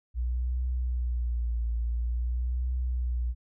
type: tone with vibrato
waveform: sine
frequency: 60 Hz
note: B1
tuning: 49 cents flat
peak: -26 dBFS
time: 0.14-3.35 s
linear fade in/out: 50 ms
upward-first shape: triangle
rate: 0.48 Hz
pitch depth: 79 cents each way
effects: none